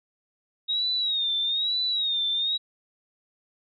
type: tone with vibrato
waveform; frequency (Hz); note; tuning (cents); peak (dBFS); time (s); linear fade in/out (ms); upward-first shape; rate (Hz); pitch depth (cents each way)
sine; 3760; A#7; +14; -23; 0.68-2.58; 20; sine; 1.1; 100
effects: none